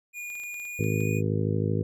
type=tone with pitch glide; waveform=square; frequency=2437 to 2464 Hz; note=D#7 to D#7; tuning=-37 to -17 cents; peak=-35 dBFS; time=0.13-1.22 s; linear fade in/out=50 ms; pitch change=+20 cents; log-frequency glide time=0.67-1.08 s
type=clicks; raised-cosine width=0.2 ms; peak=-34 dBFS; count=9; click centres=0.302 / 0.354 / 0.399 / 0.436 / 0.543 / 0.599 / 0.653 / 0.84 / 1.006 s
type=harmonic tone; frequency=52.9 Hz; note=G#1; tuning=33 cents sharp; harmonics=2 / 3 / 4 / 5 / 6 / 7 / 8 / 9; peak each=-27 / -29 / -34 / -34 / -40 / -34 / -35 / -35 dBFS; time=0.79-1.83 s; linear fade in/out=5 ms
effects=none